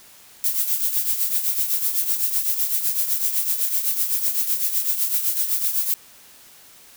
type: noise with tremolo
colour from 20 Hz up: violet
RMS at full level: -19 dBFS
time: 0.44-5.94 s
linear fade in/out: 0 ms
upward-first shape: triangle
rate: 7.9 Hz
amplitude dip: 70%
effects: white hiss -48 dBFS RMS until 6.96 s